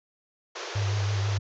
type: band-pass noise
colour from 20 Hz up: pink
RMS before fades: -37 dBFS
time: 0.55-1.38 s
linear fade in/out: 10 ms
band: 340 to 6700 Hz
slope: 96 dB/octave
type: tone with vibrato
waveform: sine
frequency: 101.4 Hz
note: G#2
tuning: 41 cents flat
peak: -24 dBFS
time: 0.75-1.39 s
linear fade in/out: 10 ms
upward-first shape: triangle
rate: 6.1 Hz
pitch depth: 42 cents each way
effects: none